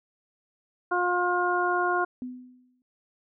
harmonic tone, 356.1 Hz, F4, 34 cents sharp, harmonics 1 / 2 / 3 / 4, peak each -28 / -28 / -28 / -28 dBFS, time 0.91-2.05 s, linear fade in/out 10 ms
sine tone with exponential decay, 251.1 Hz, B3, 29 cents sharp, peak -30 dBFS, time 2.22-2.82 s, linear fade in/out 1 ms, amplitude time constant 130 ms
effects none

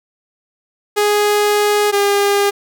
sawtooth tone pair in turn, 415.3 / 403.9 Hz, G#4 / G#4, 0 / -48 cents, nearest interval unison, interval 48 cents, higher first, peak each -8 dBFS, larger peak neither, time 0.96-1.92 / 1.92-2.51 s, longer first, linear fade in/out 20 ms, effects none

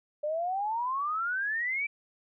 sine exponential sweep, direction up, 585 to 2349 Hz, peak -28 dBFS, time 0.23-1.87 s, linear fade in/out 10 ms, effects none

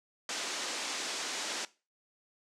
white band-pass noise, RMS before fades -37 dBFS, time 0.29-1.65 s, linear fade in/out 2 ms, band 240 to 7200 Hz, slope 24 dB/octave, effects noise-tail reverb RT60 0.3 s tail -19 dB re dry + low-pass 11000 Hz 12 dB/octave

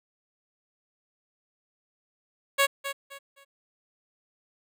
10% pulse tone with echo, 554.4 Hz, C#5, in tune, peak -11 dBFS, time 2.58-2.67 s, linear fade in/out 20 ms, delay 260 ms, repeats 3, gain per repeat -11 dB, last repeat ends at 3.45 s, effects none

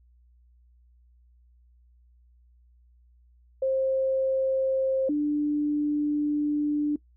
sine tone pair in turn, 530 / 295.6 Hz, C5 / D4, +22 / +11 cents, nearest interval minor seventh, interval 1011 cents, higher first, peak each -22 dBFS, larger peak neither, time 3.62-5.09 / 5.09-6.96 s, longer second, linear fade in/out 5 ms, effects noise-tail reverb RT60 0.1 s tail -20 dB re dry + added 60 Hz sine -56 dBFS peak until 7.16 s

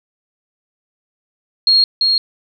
sine tone with echo, 4268 Hz, C8, 34 cents sharp, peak -8 dBFS, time 1.67-1.84 s, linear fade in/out 2 ms, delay 340 ms, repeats 1, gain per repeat -3 dB, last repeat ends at 2.18 s, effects none

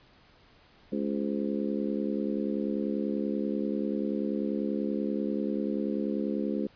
harmonic tone with a mistuned harmonic, 70.3 Hz, C#2, 25 cents sharp, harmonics 3 / 4 / 5 / 6 / 7, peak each -31 / -33 / -35 / -37 / -38 dBFS, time 0.92-6.67 s, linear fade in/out 5 ms, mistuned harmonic 7, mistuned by +86 cents, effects pink hiss -59 dBFS RMS until 6.75 s + resampled to 11025 Hz

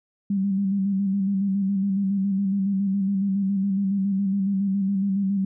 sine tone with vibrato, 196 Hz, G3, in tune, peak -20 dBFS, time 0.3-5.45 s, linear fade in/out 5 ms, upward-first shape square, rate 7.2 Hz, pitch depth 38 cents each way, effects none

